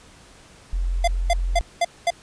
sine tone, 43.65 Hz, F1, in tune, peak -20 dBFS, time 0.73-1.61 s, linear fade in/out 0 ms
square tone bursts, 690 Hz, F5, 21 cents flat, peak -17 dBFS, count 5, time 1.04-2.105 s, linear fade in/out 5 ms, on 37 ms, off 220 ms
effects pink hiss -49 dBFS RMS until 2.22 s + resampled to 22050 Hz

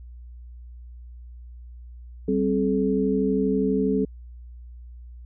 sine tone cluster, 193.2 / 265.6 / 427.4 Hz, G3 / C4 / G#4, -25 / +26 / +50 cents, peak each -24 dBFS, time 2.28-4.05 s, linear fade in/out 5 ms, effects added 60 Hz sine -39 dBFS peak until 5.25 s

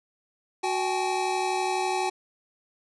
square tone cluster, 370 / 778 / 850 Hz, F#4 / G5 / G#5, 0 / -13 / +40 cents, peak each -30 dBFS, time 0.63-2.1 s, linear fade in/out 10 ms, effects resampled to 22050 Hz + 10-bit

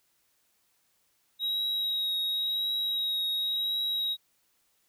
triangle tone with vibrato, 3815 Hz, A#7, 39 cents sharp, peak -26 dBFS, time 1.39-4.17 s, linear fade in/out 50 ms, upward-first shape triangle, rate 0.93 Hz, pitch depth 21 cents each way, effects white hiss -71 dBFS RMS until 4.88 s

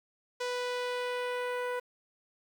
sawtooth tone with low-pass filter sweep, 493.9 Hz, B4, in tune, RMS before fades -34 dBFS, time 0.4-1.8 s, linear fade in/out 10 ms, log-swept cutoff 5900 to 1800 Hz, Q 1.1, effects 9-bit

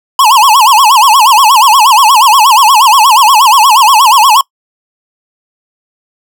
square tone with vibrato, 970 Hz, B5, 31 cents flat, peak -3 dBFS, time 0.19-4.41 s, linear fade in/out 2 ms, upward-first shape sine, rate 8.4 Hz, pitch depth 250 cents each way, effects noise-tail reverb RT60 0.1 s tail -24 dB re dry

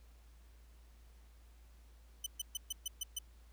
15% pulse tone bursts, 3015 Hz, F#7, 32 cents sharp, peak -29 dBFS, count 7, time 2.24-3.188 s, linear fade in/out 5 ms, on 24 ms, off 130 ms, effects added 57 Hz sine -57 dBFS peak until 3.52 s + pink hiss -70 dBFS RMS until 3.52 s

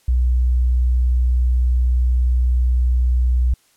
sine tone, 61.74 Hz, B1, in tune, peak -13 dBFS, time 0.08-3.54 s, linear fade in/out 5 ms, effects white hiss -58 dBFS RMS until 3.76 s + low-pass 12000 Hz 12 dB/octave

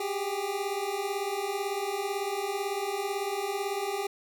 25% pulse beating tone pair, 387.7 / 405.7 Hz, G4 / G#4, -19 / -41 cents, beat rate 18 Hz, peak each -30 / -28 dBFS, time 0-4.07 s, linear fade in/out 5 ms, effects none

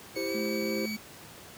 25% pulse tone with pitch glide, 2217 to 2268 Hz, C#7 to C#7, 0 to +39 cents, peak -32 dBFS, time 0.15-0.97 s, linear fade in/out 20 ms, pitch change +39 cents, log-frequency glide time 0.26-0.31 s
triangle chord, C major, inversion first, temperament equal, 329.6 / 392 / 523.3 Hz, E4 / G4 / C5, 0 / 0 / 0 cents, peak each -33 dBFS, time 0.16-0.86 s, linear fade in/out 5 ms
sine tone with vibrato, 215.2 Hz, A3, 38 cents flat, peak -33 dBFS, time 0.34-0.97 s, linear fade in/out 10 ms, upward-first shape sine, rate 6.2 Hz, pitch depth 14 cents each way
effects pink hiss -48 dBFS RMS until 1.57 s + high-pass 100 Hz 12 dB/octave

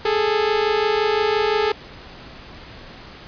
sawtooth tone pair together, 413.3 / 439.1 Hz, G#4 / A4, -8 / -4 cents, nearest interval minor second, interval 104 cents, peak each -16 dBFS, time 0.05-1.72 s, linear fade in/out 5 ms, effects pink hiss -40 dBFS RMS until 3.27 s + resampled to 11025 Hz

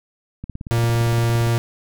click train, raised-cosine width 5 ms, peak -18 dBFS, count 19, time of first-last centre 0.44-1.469 s, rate 17.5 Hz
45% pulse tone, 116.9 Hz, A#2, 5 cents sharp, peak -16 dBFS, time 0.71-1.58 s, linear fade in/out 0 ms
effects none

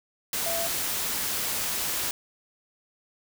sine tone in noise, 672 Hz, E5, 33 cents sharp, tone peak -30 dBFS, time 0.46-0.67 s, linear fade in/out 2 ms, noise white, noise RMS -29 dBFS, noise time 0.33-2.11 s, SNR -4 dB, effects none

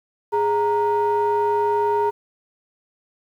triangle ring-modulated tone, 257.5 Hz, C4, 28 cents flat, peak -12 dBFS, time 0.32-2.11 s, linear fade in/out 20 ms, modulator 672 Hz, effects high-pass 150 Hz 12 dB/octave + 9-bit

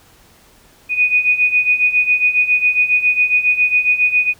sine beating tone pair, 2475 / 2482.3 Hz, D#7 / D#7, -10 / -5 cents, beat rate 7.3 Hz, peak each -17 / -13 dBFS, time 0.89-4.34 s, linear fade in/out 50 ms, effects pink hiss -49 dBFS RMS until 4.39 s

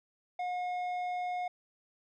square tone with low-pass filter, 720 Hz, F#5, 47 cents flat, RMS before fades -35 dBFS, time 0.39-1.48 s, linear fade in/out 5 ms, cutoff 2100 Hz, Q 0.73, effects none

